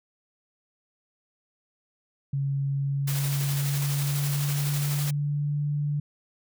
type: tone with pitch glide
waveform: sine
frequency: 138.59 to 146.32 Hz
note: C#3 to D3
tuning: 0 to -6 cents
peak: -24 dBFS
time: 2.33-6 s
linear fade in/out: 5 ms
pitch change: +94 cents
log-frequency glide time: 2.65-5.61 s
type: noise with tremolo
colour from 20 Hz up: white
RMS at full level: -33 dBFS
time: 3.07-5.11 s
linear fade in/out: 10 ms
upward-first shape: square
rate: 12 Hz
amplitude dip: 25%
effects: none